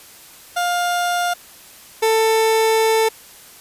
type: tone pair in turn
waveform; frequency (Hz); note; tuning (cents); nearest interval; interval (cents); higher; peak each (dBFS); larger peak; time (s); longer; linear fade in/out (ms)
30% pulse; 705 / 444.1; F5 / A4; +16 / +16; minor sixth; 800; first; -15 / -11; second; 0.56-1.34 / 2.02-3.09; second; 10
effects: white hiss -43 dBFS RMS until 3.6 s + resampled to 32000 Hz